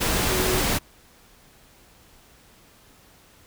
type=tone in noise; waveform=sine; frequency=370 Hz; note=F#4; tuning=in tune; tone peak=-26 dBFS; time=0.3-0.61 s; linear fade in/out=20 ms; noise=pink; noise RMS=-23 dBFS; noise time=0-0.79 s; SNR=-6 dB; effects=pink hiss -54 dBFS RMS until 3.46 s